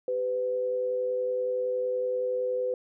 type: tone pair together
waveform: sine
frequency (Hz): 392 / 502.6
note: G4 / B4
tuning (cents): 0 / +30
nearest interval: major third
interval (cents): 430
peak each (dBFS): -36 / -26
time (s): 0.08-2.74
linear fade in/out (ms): 2
effects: none